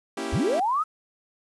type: chord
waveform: sawtooth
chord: A# diminished seventh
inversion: none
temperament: equal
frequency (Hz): 233.1 / 277.2 / 329.6 / 392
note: A#3 / C#4 / E4 / G4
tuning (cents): 0 / 0 / 0 / 0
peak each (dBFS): -33 / -31 / -30 / -29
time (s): 0.17-0.6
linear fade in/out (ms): 5
type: linear sweep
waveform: sine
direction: up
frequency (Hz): 37.99 to 1318.5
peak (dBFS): -21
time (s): 0.32-0.84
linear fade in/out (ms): 20
effects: resampled to 24000 Hz + 9-bit